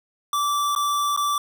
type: tone with dropouts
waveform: square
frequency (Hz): 1164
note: D6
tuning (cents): -16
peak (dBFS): -21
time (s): 0.33-1.38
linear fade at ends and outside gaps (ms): 2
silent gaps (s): 0.751-0.761 / 1.164-1.174
effects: none